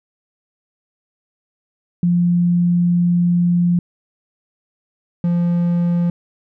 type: tone pair in turn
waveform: sine / triangle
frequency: 174.61 / 173.1 Hz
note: F3 / F3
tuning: 0 / -15 cents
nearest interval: unison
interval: 15 cents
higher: first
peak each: -12 dBFS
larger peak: neither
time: 2.03-3.79 / 5.24-6.1 s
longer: first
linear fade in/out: 2 ms
effects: none